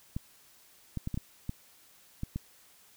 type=clicks; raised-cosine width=5 ms; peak=-21 dBFS; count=8; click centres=0.165 / 0.973 / 1.074 / 1.143 / 1.175 / 1.494 / 2.234 / 2.36 s; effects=white hiss -60 dBFS RMS until 2.96 s